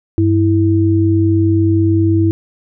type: tone pair together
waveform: sine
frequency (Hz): 98 / 327.5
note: G2 / E4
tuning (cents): 0 / -11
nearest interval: octave + major sixth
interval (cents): 2089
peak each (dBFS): -12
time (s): 0.18-2.31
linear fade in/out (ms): 0
effects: none